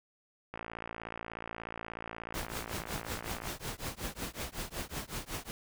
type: click train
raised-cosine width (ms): 0.5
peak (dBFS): -25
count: 167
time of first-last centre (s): 0.54-3.473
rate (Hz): 56.6
type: noise with tremolo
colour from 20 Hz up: pink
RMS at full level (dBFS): -36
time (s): 2.34-5.51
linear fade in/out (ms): 0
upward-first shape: triangle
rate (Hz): 5.4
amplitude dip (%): 100
effects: none